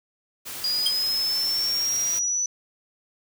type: noise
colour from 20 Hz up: white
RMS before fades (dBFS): -35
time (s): 0.45-2.2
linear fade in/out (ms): 20
type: linear sweep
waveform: sine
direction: up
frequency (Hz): 4847 to 5980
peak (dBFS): -22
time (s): 0.64-2.46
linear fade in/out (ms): 2
type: tone with exponential decay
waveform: square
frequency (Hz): 3200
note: G7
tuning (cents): +35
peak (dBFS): -18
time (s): 0.86-0.94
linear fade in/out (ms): 5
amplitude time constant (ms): 16
effects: none